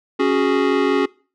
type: chord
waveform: square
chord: C# suspended fourth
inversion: none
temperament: equal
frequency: 277.2 / 370 / 415.3 Hz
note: C#4 / F#4 / G#4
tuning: 0 / 0 / 0 cents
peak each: -20 dBFS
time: 0.19-1.06 s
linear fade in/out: 10 ms
effects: noise-tail reverb RT60 0.4 s tail -24 dB re dry + low-pass 3000 Hz 12 dB/octave